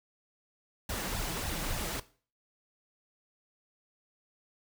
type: noise with flanger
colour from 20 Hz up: pink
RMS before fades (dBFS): -35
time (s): 0.89-2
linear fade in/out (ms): 5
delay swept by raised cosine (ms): 1.1 to 6.2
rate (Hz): 3.5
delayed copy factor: +0.9
effects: noise-tail reverb RT60 0.4 s tail -17 dB re dry